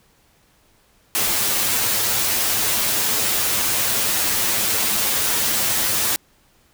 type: noise with comb filter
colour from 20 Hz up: white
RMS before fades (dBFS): -20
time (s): 1.15-6.16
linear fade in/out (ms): 0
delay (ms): 9.2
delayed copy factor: +0.85
effects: pink hiss -58 dBFS RMS until 6.73 s